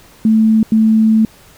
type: tone bursts at uneven times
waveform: sine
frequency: 220 Hz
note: A3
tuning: in tune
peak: -7 dBFS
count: 2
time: 0.25-0.63 / 0.72-1.25 s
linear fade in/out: 2 ms
effects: pink hiss -44 dBFS RMS until 1.57 s